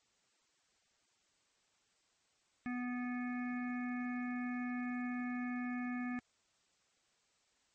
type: harmonic tone with a mistuned harmonic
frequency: 246.9 Hz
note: B3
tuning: in tune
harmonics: 1 / 3 / 5 / 7 / 9 / 10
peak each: -37 / -50 / -51 / -48 / -51 / -59 dBFS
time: 2.66-6.19 s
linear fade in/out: 0 ms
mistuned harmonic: 9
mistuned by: -26 cents
effects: white hiss -75 dBFS RMS until 7.74 s + MP3 32 kbps